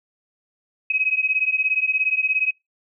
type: beating tone pair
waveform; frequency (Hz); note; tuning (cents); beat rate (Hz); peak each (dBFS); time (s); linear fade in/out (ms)
sine; 2530 / 2547; D#7 / D#7; +28 / +40; 17; -21; 0.9-2.51; 5
effects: noise-tail reverb RT60 0.2 s tail -26 dB re dry